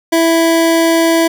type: tone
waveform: 25% pulse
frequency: 330 Hz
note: E4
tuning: 2 cents sharp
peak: -5 dBFS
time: 0.12-1.28 s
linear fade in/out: 10 ms
effects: none